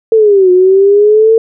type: linear two-way sweep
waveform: sine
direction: down then up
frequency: 453.4 to 360 to 453.4 Hz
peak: -3 dBFS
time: 0.12-1.38 s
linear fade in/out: 2 ms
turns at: 0.51 s
effects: none